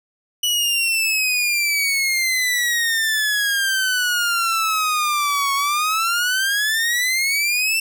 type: exponential two-way sweep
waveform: sawtooth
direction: down then up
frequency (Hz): 2960 to 1102 to 2695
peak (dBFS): -14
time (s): 0.43-7.8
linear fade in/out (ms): 5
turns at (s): 5.54
effects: none